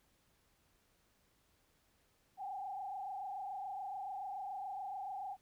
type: tone with frequency modulation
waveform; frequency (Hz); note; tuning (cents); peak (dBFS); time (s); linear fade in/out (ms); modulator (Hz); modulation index
sine; 784; G5; 0; -40; 2.37-5.37; 50; 27; 1.5
effects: pink hiss -74 dBFS RMS until 5.41 s